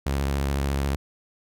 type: tone with vibrato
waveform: sawtooth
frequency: 69.3 Hz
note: C#2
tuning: in tune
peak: -19 dBFS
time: 0.06-0.96 s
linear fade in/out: 5 ms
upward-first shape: sine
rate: 14 Hz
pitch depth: 46 cents each way
effects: none